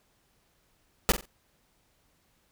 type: noise with echo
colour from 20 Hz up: pink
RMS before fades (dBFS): -21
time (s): 1.09-1.12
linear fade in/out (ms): 0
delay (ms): 45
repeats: 3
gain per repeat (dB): -11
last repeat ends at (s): 1.255
effects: pink hiss -69 dBFS RMS until 2.51 s